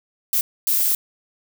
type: noise bursts at uneven times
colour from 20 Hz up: violet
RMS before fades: -19 dBFS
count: 2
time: 0.33-0.41 / 0.67-0.95 s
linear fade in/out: 2 ms
effects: none